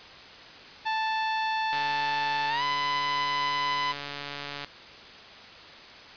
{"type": "tone with pitch glide", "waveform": "sawtooth", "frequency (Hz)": [880, 1005], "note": ["A5", "B5"], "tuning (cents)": [0, 30], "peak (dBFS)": -22, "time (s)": [0.85, 3.93], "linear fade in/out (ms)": 20, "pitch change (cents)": 230, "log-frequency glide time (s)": [2.49, 2.63]}
{"type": "click train", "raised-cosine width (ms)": 0.2, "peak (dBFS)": -18, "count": 418, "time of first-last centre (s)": [1.73, 4.646], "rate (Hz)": 143}
{"effects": ["white hiss -46 dBFS RMS until 6.16 s", "resampled to 11025 Hz"]}